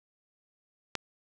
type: click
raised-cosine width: 0.2 ms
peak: -13 dBFS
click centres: 0.953 s
effects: none